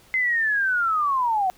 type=linear sweep; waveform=sine; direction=down; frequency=2074 to 722 Hz; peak=-19 dBFS; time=0.14-1.5 s; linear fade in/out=0 ms; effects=pink hiss -54 dBFS RMS until 1.57 s